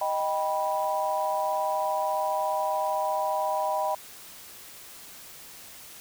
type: chord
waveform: sine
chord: Eb augmented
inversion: none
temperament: equal with one note detuned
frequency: 622.3 / 784 / 980.9 Hz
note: Eb5 / G5 / B5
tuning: 0 / 0 / -12 cents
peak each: -29 dBFS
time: 0.01-3.95 s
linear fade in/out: 5 ms
effects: white hiss -46 dBFS RMS until 6 s